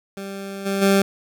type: tone with level steps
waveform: 20% pulse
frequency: 196.4 Hz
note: G3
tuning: 4 cents sharp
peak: -25 / -16 / -9 dBFS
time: 0.17-1.02 s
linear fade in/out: 2 ms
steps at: 0.65 / 0.81 s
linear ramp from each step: 20 ms
effects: none